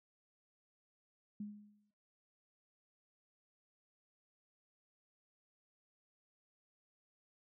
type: tone with exponential decay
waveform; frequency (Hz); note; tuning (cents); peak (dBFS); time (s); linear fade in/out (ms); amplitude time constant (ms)
sine; 207.7; G#3; 0; -39; 1.4-1.91; 5; 110
effects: noise-tail reverb RT60 0.7 s tail -23 dB re dry